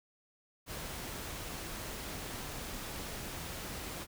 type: noise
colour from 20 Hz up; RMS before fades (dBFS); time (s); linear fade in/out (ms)
pink; -42; 0.66-4.07; 50
effects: none